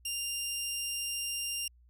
15% pulse tone, 2794 Hz, F7, in tune, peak -26 dBFS, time 0.05-1.68 s, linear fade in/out 5 ms, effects added 60 Hz sine -58 dBFS peak until 1.89 s

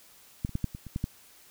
clicks, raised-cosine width 5 ms, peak -16 / -28 / -16 / -15 / -26 / -29 / -18 / -16 dBFS, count 8, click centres 0.449 / 0.493 / 0.554 / 0.643 / 0.749 / 0.867 / 0.961 / 1.041 s, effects white hiss -56 dBFS RMS until 1.5 s

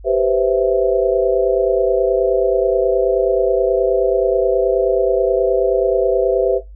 sine chord, C major seventh, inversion second, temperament equal, 392 / 493.9 / 523.3 / 659.3 Hz, G4 / B4 / C5 / E5, 0 / 0 / 0 / 0 cents, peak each -18 dBFS, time 0.04-6.61 s, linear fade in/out 50 ms, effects noise-tail reverb RT60 0.2 s tail -17 dB re dry + added 50 Hz sine -34 dBFS peak until 6.75 s

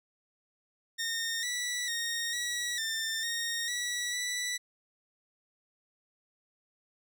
15% pulse tone with pitch steps, 1835 / 1958 / 1857 / 1927 / 1792 / 1855 / 1942 / 1968 Hz, A#6 / B6 / A#6 / B6 / A6 / A#6 / B6 / B6, -28 / -15 / -7 / -43 / +31 / -9 / -30 / -7 cents, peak -25 dBFS, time 0.98-4.58 s, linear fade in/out 20 ms, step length 450 ms, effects none

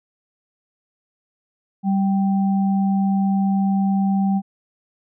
sine tone pair together, 195.4 / 781.1 Hz, G3 / G5, -5 / -6 cents, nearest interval 2 octaves, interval 2399 cents, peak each -16 / -27 dBFS, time 1.83-4.42 s, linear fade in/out 50 ms, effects none

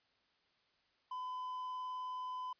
triangle tone with vibrato, 1010 Hz, B5, 39 cents sharp, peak -38 dBFS, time 1.11-2.53 s, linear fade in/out 5 ms, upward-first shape triangle, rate 19 Hz, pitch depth 9 cents each way, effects white hiss -75 dBFS RMS until 2.59 s + resampled to 11025 Hz

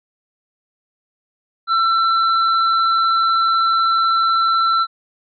sine tone with hard clipping, 1342 Hz, E6, 31 cents sharp, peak -15 dBFS, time 1.67-4.87 s, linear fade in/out 50 ms, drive 12 dB, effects resampled to 11025 Hz

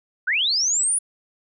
sine linear sweep, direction up, 1396.9 to 9956 Hz, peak -18 dBFS, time 0.27-0.99 s, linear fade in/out 10 ms, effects none

